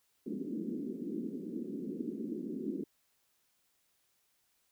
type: band-pass noise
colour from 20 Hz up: pink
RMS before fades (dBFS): -39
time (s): 0.26-2.84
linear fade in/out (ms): 5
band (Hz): 200 to 380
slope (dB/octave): 48
effects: white hiss -75 dBFS RMS until 4.71 s